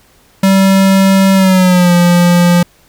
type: tone with pitch glide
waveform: square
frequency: 193.1 to 175.04 Hz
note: G3 to F3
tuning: -26 to +4 cents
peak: -6 dBFS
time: 0.43-2.63 s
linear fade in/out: 5 ms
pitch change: -170 cents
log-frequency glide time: 1.34-1.93 s
effects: pink hiss -48 dBFS RMS until 2.88 s